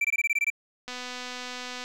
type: tone bursts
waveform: triangle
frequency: 2339 Hz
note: D7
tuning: 8 cents flat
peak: -20 dBFS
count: 9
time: 0.01-0.502 s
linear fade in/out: 5 ms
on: 36 ms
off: 21 ms
type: click train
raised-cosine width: 0.2 ms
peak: -20 dBFS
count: 240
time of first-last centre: 0.88-1.84 s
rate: 249 Hz
effects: none